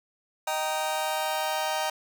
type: chord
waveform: sawtooth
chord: Eb major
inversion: none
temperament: just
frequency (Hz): 622.3 / 777.8 / 933.4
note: Eb5 / G5 / Bb5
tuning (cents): 0 / -14 / +2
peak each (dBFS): -27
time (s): 0.47-1.9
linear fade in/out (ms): 5
effects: none